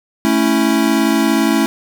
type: chord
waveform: square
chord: A major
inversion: none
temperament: equal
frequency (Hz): 220 / 277.2 / 329.6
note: A3 / C#4 / E4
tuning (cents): 0 / 0 / 0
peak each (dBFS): -17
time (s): 0.25-1.66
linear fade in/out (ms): 0
effects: none